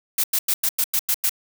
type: noise bursts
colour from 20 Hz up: blue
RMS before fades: -20 dBFS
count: 8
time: 0.18-1.295 s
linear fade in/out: 5 ms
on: 58 ms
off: 93 ms
effects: none